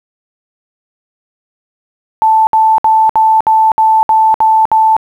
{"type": "tone bursts", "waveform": "sine", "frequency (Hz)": 880, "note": "A5", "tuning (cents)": 0, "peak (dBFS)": -5, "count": 9, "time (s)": [2.22, 4.966], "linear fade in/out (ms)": 0, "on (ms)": 250, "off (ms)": 62, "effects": ["7-bit"]}